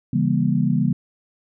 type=chord; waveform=sine; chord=C# diminished seventh; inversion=none; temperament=just; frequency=138.59 / 166.31 / 199.57 / 239.5 Hz; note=C#3 / E3 / G3 / Bb3; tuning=0 / +16 / +31 / +47 cents; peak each=-22 dBFS; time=0.13-0.93 s; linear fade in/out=5 ms; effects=none